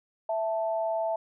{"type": "tone pair together", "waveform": "sine", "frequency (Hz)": [659.3, 880.1], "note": ["E5", "A5"], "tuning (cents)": [0, 0], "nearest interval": "perfect fourth", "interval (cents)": 500, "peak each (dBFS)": [-27, -32], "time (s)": [0.29, 1.16], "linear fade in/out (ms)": 5, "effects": []}